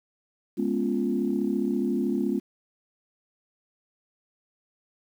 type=chord; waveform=sine; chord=C# dominant seventh; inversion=second; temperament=equal with one note detuned; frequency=207.7 / 243 / 277.2 / 349.2 Hz; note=G#3 / B3 / C#4 / E#4; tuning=0 / -28 / 0 / 0 cents; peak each=-28 / -28 / -29 / -29 dBFS; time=0.57-2.4 s; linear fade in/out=20 ms; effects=tanh soft clip ceiling -13 dBFS + 9-bit